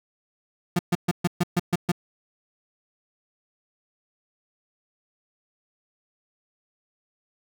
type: tone bursts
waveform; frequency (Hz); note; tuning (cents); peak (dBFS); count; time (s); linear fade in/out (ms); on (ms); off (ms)
35% pulse; 175.1; F3; +5; -17; 8; 0.76-1.918; 5; 31; 130
effects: none